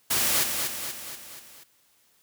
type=noise with echo; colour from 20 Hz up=white; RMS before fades=-24 dBFS; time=0.1-0.44 s; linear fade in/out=10 ms; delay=240 ms; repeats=5; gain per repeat=-5 dB; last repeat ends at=1.64 s; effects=white hiss -64 dBFS RMS until 2.22 s + high-pass 60 Hz 12 dB/octave